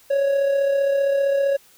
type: tone with amplitude modulation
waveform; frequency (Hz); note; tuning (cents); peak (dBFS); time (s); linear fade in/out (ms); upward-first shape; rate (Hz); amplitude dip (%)
triangle; 555; C#5; +2; -13; 0.1-1.57; 10; sine; 35.3; 40
effects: white hiss -53 dBFS RMS until 1.77 s